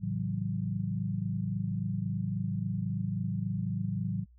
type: chord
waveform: sine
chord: F# minor seventh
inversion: first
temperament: equal with one note detuned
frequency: 110 / 138.59 / 164.81 / 188.45 Hz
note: A2 / C#3 / E3 / F#3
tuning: 0 / 0 / 0 / +32 cents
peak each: -34 / -38 / -36 / -34 dBFS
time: 0-4.26 s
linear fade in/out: 50 ms
effects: added 60 Hz sine -55 dBFS peak until 4.38 s